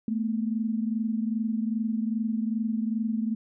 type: tone pair together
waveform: sine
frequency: 218.8 / 241.3 Hz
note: A3 / B3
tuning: -9 / -40 cents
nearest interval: major second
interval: 169 cents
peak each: -26 / -31 dBFS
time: 0.08-3.35 s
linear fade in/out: 2 ms
effects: none